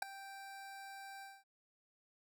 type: tone with ADSR envelope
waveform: 25% pulse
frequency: 784 Hz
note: G5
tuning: in tune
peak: -26 dBFS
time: 0.02-1.44 s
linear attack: 5 ms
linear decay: 5 ms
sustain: -19 dB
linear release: 220 ms
effects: none